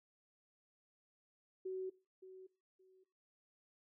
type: tone with echo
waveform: sine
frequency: 375.3 Hz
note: F#4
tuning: 25 cents sharp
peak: -39 dBFS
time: 1.65-1.9 s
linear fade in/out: 10 ms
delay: 570 ms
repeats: 2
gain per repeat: -13 dB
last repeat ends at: 3.04 s
effects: noise-tail reverb RT60 0.3 s tail -19 dB re dry